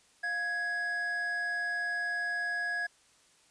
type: tone pair together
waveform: triangle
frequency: 701.8 / 1665 Hz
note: F5 / G#6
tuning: +8 / +4 cents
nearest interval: octave + minor third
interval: 1496 cents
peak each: -39 / -29 dBFS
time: 0.23-2.87 s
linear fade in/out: 10 ms
effects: white hiss -64 dBFS RMS until 3.5 s + resampled to 22050 Hz